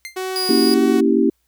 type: tone with exponential decay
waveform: sawtooth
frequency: 2093 Hz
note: C7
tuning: in tune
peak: -23 dBFS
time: 0.05-0.21 s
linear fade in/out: 0 ms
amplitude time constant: 33 ms
type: tone with vibrato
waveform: sawtooth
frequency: 371.9 Hz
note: F#4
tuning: 9 cents sharp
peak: -19 dBFS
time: 0.16-1.01 s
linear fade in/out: 10 ms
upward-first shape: sine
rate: 1.8 Hz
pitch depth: 17 cents each way
type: tone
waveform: 40% pulse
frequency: 4877 Hz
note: D#8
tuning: 35 cents flat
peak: -19 dBFS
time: 0.36-0.74 s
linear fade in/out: 0 ms
type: chord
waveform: sine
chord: A# diminished seventh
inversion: none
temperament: equal with one note detuned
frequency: 233.1 / 277.2 / 325.8 / 392 Hz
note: A#3 / C#4 / E4 / G4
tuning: 0 / 0 / -20 / 0 cents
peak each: -18 dBFS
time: 0.49-1.3 s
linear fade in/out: 5 ms
effects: added 60 Hz sine -68 dBFS peak until 1.47 s + white hiss -68 dBFS RMS until 1.47 s